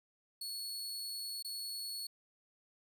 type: tone with dropouts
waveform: sawtooth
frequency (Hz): 4390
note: C#8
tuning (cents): -18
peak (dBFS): -37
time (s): 0.41-2.07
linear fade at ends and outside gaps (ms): 5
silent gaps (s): 1.426-1.446
effects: none